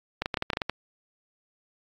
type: clicks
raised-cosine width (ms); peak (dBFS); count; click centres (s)
0.3; -11; 10; 0.22 / 0.259 / 0.342 / 0.372 / 0.424 / 0.502 / 0.533 / 0.571 / 0.618 / 0.696
effects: AAC 48 kbps